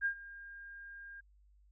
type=tone with ADSR envelope; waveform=sine; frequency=1610 Hz; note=G6; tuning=46 cents sharp; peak=-28 dBFS; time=0.01-1.21 s; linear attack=43 ms; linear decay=87 ms; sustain=-19 dB; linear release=12 ms; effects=added 50 Hz sine -62 dBFS peak until 1.71 s